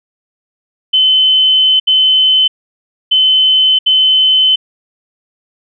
sine tone bursts at uneven times, 3050 Hz, G7, 48 cents flat, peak -6 dBFS, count 4, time 0.93-1.8 / 1.87-2.48 / 3.11-3.79 / 3.86-4.56 s, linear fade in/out 10 ms, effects none

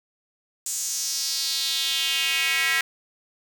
square tone with high-pass filter sweep, 147.9 Hz, D3, 13 cents sharp, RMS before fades -25 dBFS, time 0.66-2.81 s, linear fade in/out 2 ms, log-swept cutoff 7400 to 1900 Hz, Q 3.1, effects none

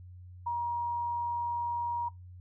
sine tone, 950 Hz, A#5, 33 cents sharp, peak -29 dBFS, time 0.46-2.09 s, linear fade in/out 10 ms, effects noise-tail reverb RT60 0.2 s tail -22 dB re dry + added 90 Hz sine -46 dBFS peak until 2.4 s

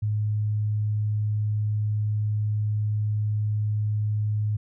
sine tone, 105.9 Hz, G#2, 34 cents sharp, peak -22 dBFS, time 0.02-4.57 s, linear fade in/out 10 ms, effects none

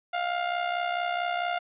sawtooth tone with amplitude modulation, 704 Hz, F5, 14 cents sharp, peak -20 dBFS, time 0.13-1.59 s, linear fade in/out 10 ms, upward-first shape sine, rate 64.5 Hz, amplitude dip 60%, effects resampled to 8000 Hz

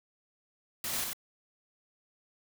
white noise with echo, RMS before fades -35 dBFS, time 0.84-1.04 s, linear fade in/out 2 ms, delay 92 ms, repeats 1, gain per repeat -2 dB, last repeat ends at 1.132 s, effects none

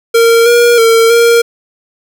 square tone with pitch steps, 461.6 / 475.4 / 455.5 / 466.9 Hz, A#4 / A#4 / A#4 / A#4, -17 / +34 / -40 / +3 cents, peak -5 dBFS, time 0.14-1.42 s, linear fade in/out 10 ms, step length 320 ms, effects none

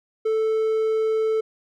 triangle tone, 440 Hz, A4, in tune, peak -17 dBFS, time 0.25-1.41 s, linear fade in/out 10 ms, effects none

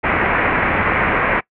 white low-pass noise, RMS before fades -17 dBFS, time 0.03-1.41 s, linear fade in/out 20 ms, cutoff 2300 Hz, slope 48 dB/octave, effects noise-tail reverb RT60 0.1 s tail -22 dB re dry

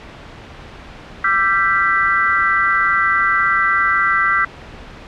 sine chord, E minor seventh, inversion third, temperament equal with one note detuned, 1174.7 / 1350.9 / 1568 / 1975.5 Hz, D6 / E6 / G6 / B6, 0 / +42 / 0 / 0 cents, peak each -21 / -17 / -18 / -17 dBFS, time 1.24-4.45 s, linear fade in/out 5 ms, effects pink hiss -36 dBFS RMS until 5.07 s + low-pass 3000 Hz 12 dB/octave

